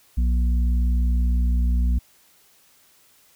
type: harmonic tone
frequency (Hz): 60.4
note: B1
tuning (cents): -38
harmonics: 1 / 3 / 4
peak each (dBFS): -17 / -33 / -34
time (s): 0.17-1.99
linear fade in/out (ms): 10
effects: white hiss -57 dBFS RMS until 3.35 s